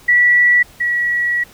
sine tone pair in turn, 1949 / 1927.7 Hz, B6 / B6, -23 / -42 cents, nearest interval unison, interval 19 cents, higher first, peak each -8 / -14 dBFS, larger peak first, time 0.08-0.63 / 0.8-1.44 s, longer second, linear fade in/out 10 ms, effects pink hiss -44 dBFS RMS until 1.53 s

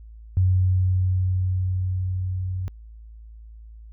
sine tone with level ramp, 92.5 Hz, F#2, in tune, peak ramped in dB -15 to -25 dBFS, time 0.37-2.68 s, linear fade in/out 0 ms, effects added 55 Hz sine -40 dBFS peak until 3.92 s

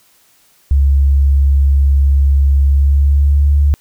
sine tone with pitch glide, 69.3 to 71.87 Hz, C#2 to D2, 0 to -37 cents, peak -7 dBFS, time 0.71-3.74 s, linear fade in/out 0 ms, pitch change +63 cents, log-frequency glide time 2.64-3.53 s, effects white hiss -52 dBFS RMS until 3.8 s

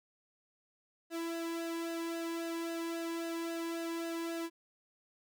sawtooth tone with flanger, 333.2 Hz, E4, 19 cents sharp, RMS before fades -38 dBFS, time 1.1-4.5 s, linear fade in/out 50 ms, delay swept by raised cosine 0.88 to 1.42 ms, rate 3.7 Hz, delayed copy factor -0.75, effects none

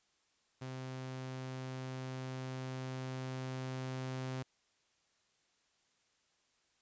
sawtooth tone with level ramp, 130 Hz, C3, 11 cents flat, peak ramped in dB -38 to -34 dBFS, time 0.61-4.43 s, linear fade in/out 10 ms, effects white hiss -75 dBFS RMS until 6.81 s + resampled to 16000 Hz

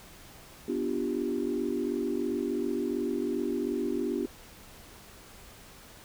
sine chord, G dominant seventh, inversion first, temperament equal, 246.9 / 293.7 / 349.2 / 392 Hz, B3 / D4 / F4 / G4, 0 / 0 / 0 / 0 cents, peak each -33 dBFS, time 0.68-4.26 s, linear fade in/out 5 ms, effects tanh soft clip ceiling -17 dBFS + pink hiss -51 dBFS RMS until 6.04 s

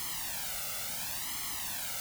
white noise with flanger, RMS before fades -37 dBFS, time 0-2 s, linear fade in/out 0 ms, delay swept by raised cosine 0.95 to 1.46 ms, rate 0.71 Hz, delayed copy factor +0.95, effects none

